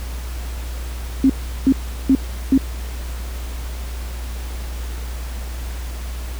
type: tone bursts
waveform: sine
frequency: 267.1 Hz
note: C4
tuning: 36 cents sharp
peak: -9 dBFS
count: 4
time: 1.24-2.578 s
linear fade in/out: 2 ms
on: 57 ms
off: 370 ms
effects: added 60 Hz sine -25 dBFS peak until 6.39 s + pink hiss -37 dBFS RMS until 6.39 s